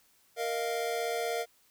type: chord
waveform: square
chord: Bb suspended fourth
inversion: none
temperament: equal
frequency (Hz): 466.2 / 622.3 / 698.5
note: Bb4 / Eb5 / F5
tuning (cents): 0 / 0 / 0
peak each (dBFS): -34 / -39 / -35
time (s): 0.36-1.46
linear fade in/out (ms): 50
effects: white hiss -66 dBFS RMS until 1.7 s